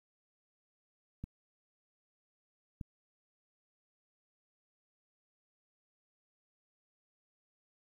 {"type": "clicks", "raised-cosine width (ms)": 5, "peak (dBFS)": -28, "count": 2, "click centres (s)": [1.24, 2.812], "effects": ["11-bit"]}